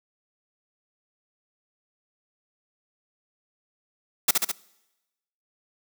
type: noise with echo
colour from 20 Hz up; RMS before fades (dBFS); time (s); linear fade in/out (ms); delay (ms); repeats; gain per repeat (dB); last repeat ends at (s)
white; -18; 4.28-4.31; 5; 69; 3; -3; 4.517
effects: noise-tail reverb RT60 1.0 s tail -23 dB re dry + high-pass 200 Hz 12 dB/octave